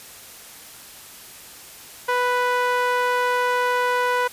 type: tone with band-pass filter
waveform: sawtooth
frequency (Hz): 494.3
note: B4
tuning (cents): +1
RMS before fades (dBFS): -21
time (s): 2.08-4.28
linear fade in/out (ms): 10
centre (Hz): 1200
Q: 1.2
effects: white hiss -42 dBFS RMS until 4.32 s + resampled to 32000 Hz